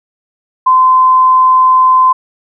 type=tone; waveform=sine; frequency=1030 Hz; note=C6; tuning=28 cents flat; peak=-4 dBFS; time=0.66-2.13 s; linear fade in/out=10 ms; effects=none